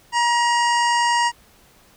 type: harmonic tone with a mistuned harmonic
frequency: 950 Hz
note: A#5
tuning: 33 cents sharp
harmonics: 1 / 2 / 3 / 5 / 6 / 7 / 8 / 9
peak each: -17 / -23 / -27 / -31 / -33 / -34 / -35 / -36 dBFS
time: 0.12-1.32 s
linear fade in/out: 50 ms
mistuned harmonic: 6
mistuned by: -55 cents
effects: pink hiss -53 dBFS RMS until 1.96 s